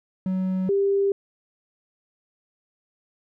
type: tone pair in turn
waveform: triangle / sine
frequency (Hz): 187 / 396.5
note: F#3 / G4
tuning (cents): +19 / +20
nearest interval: octave + minor second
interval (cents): 1301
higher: second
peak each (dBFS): -20 / -18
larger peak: second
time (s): 0.26-0.69 / 0.69-1.12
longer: neither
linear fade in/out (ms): 2
effects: none